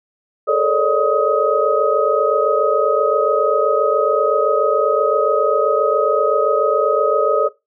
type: tone cluster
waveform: sine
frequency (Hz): 426.4 / 453.9 / 555 / 601 / 1260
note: G#4 / A#4 / C#5 / D5 / D#6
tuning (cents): +46 / -46 / +2 / +40 / +21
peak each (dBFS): -19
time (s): 0.47-7.49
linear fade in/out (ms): 20
effects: noise-tail reverb RT60 0.2 s tail -17 dB re dry